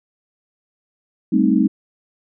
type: chord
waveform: sine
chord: A half-diminished seventh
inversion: third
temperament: equal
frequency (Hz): 196 / 220 / 261.6 / 311.1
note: G3 / A3 / C4 / Eb4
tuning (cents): 0 / 0 / 0 / 0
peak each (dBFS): -18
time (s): 1.32-1.68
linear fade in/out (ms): 10
effects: none